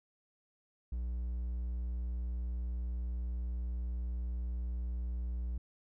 triangle tone, 60 Hz, B1, 49 cents flat, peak -32 dBFS, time 0.92-5.58 s, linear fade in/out 5 ms, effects none

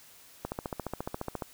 click train, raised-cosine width 1 ms, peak -19 dBFS, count 15, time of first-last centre 0.45-1.422 s, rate 14.4 Hz, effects white hiss -55 dBFS RMS until 1.53 s

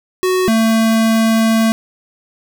square tone pair in turn, 370 / 223.9 Hz, F#4 / A3, 0 / +30 cents, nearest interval major sixth, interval 870 cents, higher first, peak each -13 / -11 dBFS, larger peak second, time 0.23-0.48 / 0.48-1.72 s, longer second, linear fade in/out 0 ms, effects none

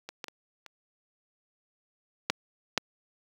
clicks, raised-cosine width 0.2 ms, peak -22 / -19 / -23 / -28 / -6 / -6 dBFS, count 6, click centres 0.09 / 0.242 / 0.283 / 0.663 / 2.3 / 2.777 s, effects high-pass 150 Hz 12 dB/octave + 8-bit

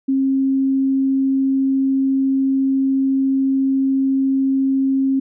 sine tone, 268.6 Hz, C4, 46 cents sharp, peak -14 dBFS, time 0.08-5.2 s, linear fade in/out 10 ms, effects none

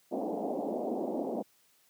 pink band-pass noise, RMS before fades -34 dBFS, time 0.11-1.43 s, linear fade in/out 20 ms, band 210 to 780 Hz, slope 48 dB/octave, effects white hiss -67 dBFS RMS until 1.89 s + high-pass 100 Hz 12 dB/octave

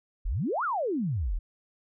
sine exponential two-way sweep, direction up then down, 33 to 1474 to 33 Hz, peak -26 dBFS, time 0.25-1.39 s, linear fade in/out 10 ms, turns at 0.64 s, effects none

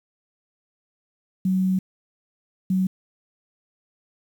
sine tone bursts at uneven times, 187.5 Hz, F#3, 23 cents sharp, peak -18 dBFS, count 2, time 1.45-1.79 / 2.7-2.87 s, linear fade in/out 5 ms, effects 8-bit

